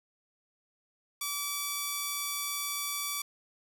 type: tone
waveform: 5% pulse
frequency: 1153 Hz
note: D6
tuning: 32 cents flat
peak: -20 dBFS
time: 1.21-3.22 s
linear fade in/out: 5 ms
effects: none